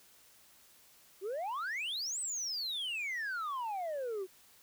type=exponential two-way sweep; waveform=sine; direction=up then down; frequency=360.2 to 8300 to 360.2 Hz; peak=-32 dBFS; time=1.21-4.27 s; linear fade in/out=50 ms; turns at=2.2 s; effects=tanh soft clip ceiling -34 dBFS + white hiss -62 dBFS RMS until 4.62 s